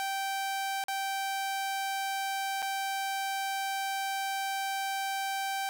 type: tone with dropouts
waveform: sawtooth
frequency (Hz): 780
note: G5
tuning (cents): -9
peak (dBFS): -27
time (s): 0-5.69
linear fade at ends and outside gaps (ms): 0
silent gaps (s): 0.839-0.883 / 2.621-2.626
effects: 10-bit